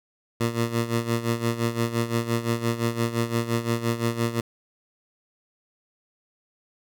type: tone with tremolo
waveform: 15% pulse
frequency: 116.54 Hz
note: A#2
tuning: in tune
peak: -14 dBFS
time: 0.4-4.41 s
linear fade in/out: 10 ms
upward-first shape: sine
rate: 5.8 Hz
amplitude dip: 75%
effects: none